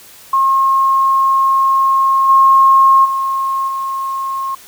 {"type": "tone with level steps", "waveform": "sine", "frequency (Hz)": 1076, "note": "C6", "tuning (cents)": 48, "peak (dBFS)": [-9, -5, -14, -17], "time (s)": [0.33, 4.55], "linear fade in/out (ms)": 5, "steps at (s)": [2.28, 3.04, 3.67], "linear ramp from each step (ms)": 20, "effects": ["white hiss -40 dBFS RMS until 4.67 s"]}